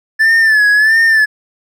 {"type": "tone with vibrato", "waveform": "triangle", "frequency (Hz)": 1744, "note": "A6", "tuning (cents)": -16, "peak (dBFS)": -5, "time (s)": [0.19, 1.26], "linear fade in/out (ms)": 20, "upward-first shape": "sine", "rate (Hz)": 1.5, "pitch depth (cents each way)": 77, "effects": []}